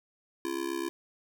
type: tone with amplitude modulation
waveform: square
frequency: 339.2 Hz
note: E4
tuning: 50 cents sharp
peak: -28 dBFS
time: 0.45-0.89 s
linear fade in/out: 0 ms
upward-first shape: sine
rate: 68 Hz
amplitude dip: 90%
effects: 10-bit